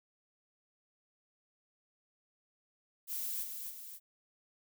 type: noise with echo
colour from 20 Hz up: violet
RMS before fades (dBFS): -38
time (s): 3.07-3.46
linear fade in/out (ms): 50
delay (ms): 270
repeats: 2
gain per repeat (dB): -5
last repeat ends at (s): 4
effects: none